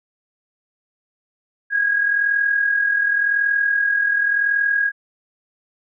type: tone with amplitude modulation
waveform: sine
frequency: 1642 Hz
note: G#6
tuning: 20 cents flat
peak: -13 dBFS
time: 1.7-4.92 s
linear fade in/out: 50 ms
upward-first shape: sine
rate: 40.9 Hz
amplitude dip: 55%
effects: none